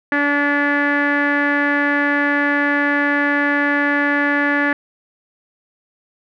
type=tone with low-pass filter; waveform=sawtooth; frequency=288 Hz; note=D4; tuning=34 cents flat; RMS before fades=-17 dBFS; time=0.12-4.73 s; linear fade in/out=2 ms; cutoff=1800 Hz; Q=7.8; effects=none